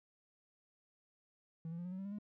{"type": "tone with pitch steps", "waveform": "triangle", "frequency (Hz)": [162.9, 168.64, 174.59, 180.75, 187.12, 193.72, 200.6, 207.6], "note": ["E3", "E3", "F3", "F#3", "F#3", "G3", "G3", "G#3"], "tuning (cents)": [-20, 40, 0, -40, 20, -20, 40, 0], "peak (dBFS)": -38, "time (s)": [1.65, 2.186], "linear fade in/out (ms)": 2, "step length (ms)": 67, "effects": ["tanh soft clip ceiling -35 dBFS"]}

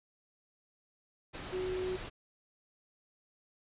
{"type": "tone in noise", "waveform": "sine", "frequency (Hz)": 370, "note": "F#4", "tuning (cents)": 0, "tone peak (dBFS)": -33, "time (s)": [1.52, 1.97], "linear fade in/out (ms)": 20, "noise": "pink", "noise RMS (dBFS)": -43, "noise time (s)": [1.33, 2.1], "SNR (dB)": 7, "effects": ["resampled to 8000 Hz"]}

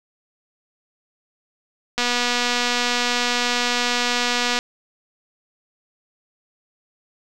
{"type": "click train", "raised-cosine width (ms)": 0.2, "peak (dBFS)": -4, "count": 635, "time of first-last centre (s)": [1.98, 4.589], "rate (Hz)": 243, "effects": []}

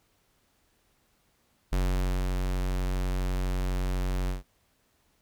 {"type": "tone with ADSR envelope", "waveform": "square", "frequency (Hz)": 46.06, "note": "F#1", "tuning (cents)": -7, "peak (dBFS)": -24, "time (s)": [1.72, 4.43], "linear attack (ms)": 9, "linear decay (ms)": 540, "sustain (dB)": -3, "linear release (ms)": 140, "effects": ["pink hiss -69 dBFS RMS until 5.21 s"]}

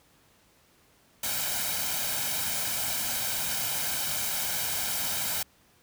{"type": "noise with comb filter", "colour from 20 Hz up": "white", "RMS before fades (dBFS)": -30, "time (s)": [1.23, 5.43], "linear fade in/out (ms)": 5, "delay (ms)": 1.3, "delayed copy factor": 0.6, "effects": ["pink hiss -62 dBFS RMS until 5.82 s", "high-pass 60 Hz 12 dB/octave"]}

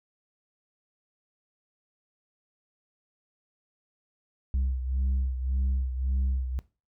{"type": "beating tone pair", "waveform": "sine", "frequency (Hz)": [65, 66.8], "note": ["C2", "C2"], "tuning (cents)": [-11, 36], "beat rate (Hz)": 1.8, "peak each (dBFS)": [-24, -30], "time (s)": [4.54, 6.59], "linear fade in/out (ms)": 0, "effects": ["noise-tail reverb RT60 0.3 s tail -20 dB re dry", "tanh soft clip ceiling -22 dBFS"]}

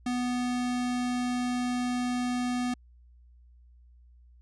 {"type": "tone", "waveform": "square", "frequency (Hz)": 246.9, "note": "B3", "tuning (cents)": 0, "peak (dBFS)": -28, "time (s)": [0.06, 2.74], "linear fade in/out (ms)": 5, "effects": ["added 60 Hz sine -53 dBFS peak until 4.41 s", "resampled to 22050 Hz"]}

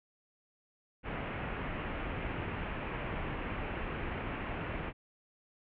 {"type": "low-pass noise", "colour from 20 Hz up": "pink", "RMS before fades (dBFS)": -38, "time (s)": [1.03, 4.93], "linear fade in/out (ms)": 50, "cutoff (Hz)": 2800, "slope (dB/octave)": 48, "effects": []}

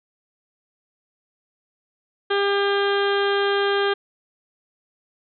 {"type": "harmonic tone", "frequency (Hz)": 400.6, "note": "G4", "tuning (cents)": 38, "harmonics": [1, 2, 3, 4, 5, 6, 7, 8, 9, 10], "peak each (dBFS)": [-20, -28, -28, -26, -37, -38, -38, -30, -37, -40], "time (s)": [2.3, 3.94], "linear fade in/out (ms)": 10, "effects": []}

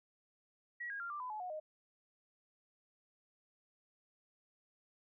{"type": "tone with pitch steps", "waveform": "sine", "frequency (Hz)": [1919, 1632.4, 1388.7, 1181.3, 1004.9, 854.8, 727.2, 618.6], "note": ["A#6", "G#6", "F6", "D6", "B5", "G#5", "F#5", "D#5"], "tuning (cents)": [50, -30, -10, 10, 30, 50, -30, -10], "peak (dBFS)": -40, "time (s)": [0.8, 1.6], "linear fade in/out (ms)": 10, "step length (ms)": 100, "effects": []}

